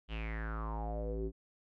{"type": "tone with low-pass filter sweep", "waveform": "square", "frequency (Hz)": 55, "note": "A1", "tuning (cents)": 0, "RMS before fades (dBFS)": -38, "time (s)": [0.08, 1.32], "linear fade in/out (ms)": 50, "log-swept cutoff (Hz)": [3100, 330], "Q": 7.4, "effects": []}